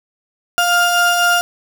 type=tone pair together; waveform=35% pulse; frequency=701 / 1406 Hz; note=F5 / F6; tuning=+6 / +11 cents; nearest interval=octave; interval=1205 cents; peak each=-14 / -12 dBFS; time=0.58-1.41 s; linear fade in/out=0 ms; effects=none